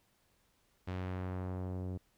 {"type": "tone with low-pass filter sweep", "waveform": "sawtooth", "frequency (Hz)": 92.1, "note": "F#2", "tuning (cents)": -7, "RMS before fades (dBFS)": -39, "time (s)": [0.87, 1.98], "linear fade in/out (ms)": 10, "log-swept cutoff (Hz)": [3400, 420], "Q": 0.81, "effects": ["pink hiss -73 dBFS RMS until 2.17 s"]}